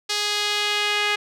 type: tone with band-pass filter sweep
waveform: sawtooth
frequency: 415.3 Hz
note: G#4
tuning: in tune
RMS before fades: -23 dBFS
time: 0.09-1.16 s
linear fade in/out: 10 ms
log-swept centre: 4500 to 2500 Hz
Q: 1.6
effects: none